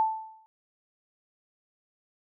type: tone with exponential decay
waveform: sine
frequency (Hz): 880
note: A5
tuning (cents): 0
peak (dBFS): -19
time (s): 0-0.46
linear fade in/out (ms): 0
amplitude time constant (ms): 100
effects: none